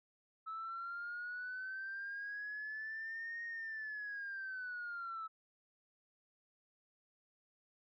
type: linear two-way sweep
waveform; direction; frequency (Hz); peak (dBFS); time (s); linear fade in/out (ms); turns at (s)
sine; up then down; 1300 to 1864.7 to 1300; -40; 0.46-5.28; 20; 3.44
effects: tanh soft clip ceiling -37 dBFS